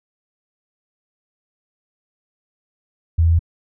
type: tone with pitch steps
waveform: sine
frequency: 82.41 / 82.94 / 83.46 Hz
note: E2 / E2 / E2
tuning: 0 / +11 / +22 cents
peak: -11 dBFS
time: 3.18-3.393 s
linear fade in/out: 10 ms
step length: 71 ms
effects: none